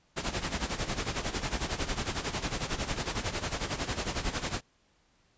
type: noise with tremolo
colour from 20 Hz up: pink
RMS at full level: -30 dBFS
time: 0.16-4.61 s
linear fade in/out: 20 ms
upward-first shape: sine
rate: 11 Hz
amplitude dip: 75%
effects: pink hiss -68 dBFS RMS until 5.37 s + resampled to 16000 Hz